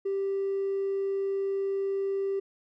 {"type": "tone with hard clipping", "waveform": "sine", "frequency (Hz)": 392, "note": "G4", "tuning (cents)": 0, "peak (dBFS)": -27, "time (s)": [0.05, 2.4], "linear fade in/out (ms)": 10, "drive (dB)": 1, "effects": []}